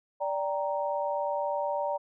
sine chord, G minor, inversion second, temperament equal with one note detuned, 583.9 / 784 / 932.3 Hz, D5 / G5 / Bb5, -10 / 0 / 0 cents, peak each -30 / -35 / -32 dBFS, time 0.2-1.98 s, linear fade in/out 20 ms, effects none

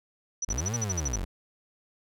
sine tone bursts, 5920 Hz, F#8, in tune, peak -27 dBFS, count 10, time 0.42-1.16 s, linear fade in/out 5 ms, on 29 ms, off 50 ms
35% pulse linear two-way sweep, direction up then down, 38.89 to 121.5 to 38.89 Hz, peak -28 dBFS, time 0.48-1.25 s, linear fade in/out 10 ms, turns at 0.75 s
effects none

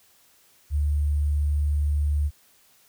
sine tone with sample-and-hold, 73.42 Hz, D2, in tune, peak -20 dBFS, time 0.7-2.31 s, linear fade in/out 50 ms, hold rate 8820 Hz, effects white hiss -59 dBFS RMS until 2.88 s

